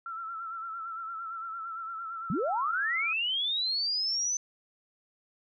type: tone with vibrato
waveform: sine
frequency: 1339 Hz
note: E6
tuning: 27 cents sharp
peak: -35 dBFS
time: 0.06-3.13 s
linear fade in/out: 2 ms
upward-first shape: sine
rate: 8.8 Hz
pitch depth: 52 cents each way
type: linear sweep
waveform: sine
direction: up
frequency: 138.1 to 6130 Hz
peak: -27 dBFS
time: 2.3-4.37 s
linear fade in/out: 2 ms
effects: none